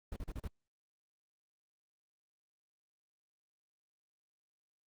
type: noise bursts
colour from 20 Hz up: brown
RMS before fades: -40 dBFS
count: 5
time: 0.12-0.477 s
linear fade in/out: 2 ms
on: 41 ms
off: 38 ms
effects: Opus 24 kbps